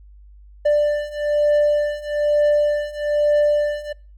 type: beating tone pair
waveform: triangle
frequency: 590 / 591.1 Hz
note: D5 / D5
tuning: +8 / +11 cents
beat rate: 1.1 Hz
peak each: -18 / -16 dBFS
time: 0.65-3.93 s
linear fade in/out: 10 ms
effects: noise-tail reverb RT60 0.4 s tail -26 dB re dry + added 50 Hz sine -42 dBFS peak until 4.17 s